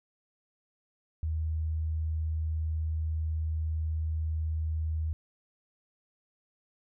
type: tone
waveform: sine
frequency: 79.1 Hz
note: D#2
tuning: 29 cents sharp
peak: -28 dBFS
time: 1.23-5.13 s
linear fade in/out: 0 ms
effects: none